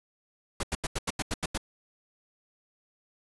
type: noise bursts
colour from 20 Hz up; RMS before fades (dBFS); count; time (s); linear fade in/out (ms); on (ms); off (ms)
pink; -30; 9; 0.6-1.577; 5; 33; 85
effects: resampled to 24000 Hz